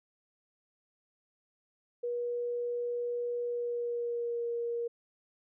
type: tone with pitch glide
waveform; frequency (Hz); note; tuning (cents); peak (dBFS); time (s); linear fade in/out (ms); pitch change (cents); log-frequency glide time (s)
sine; 481.4 to 470.9; B4 to A#4; -44 to +18; -31; 2.03-4.88; 10; -38; 3.43-4.45
effects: none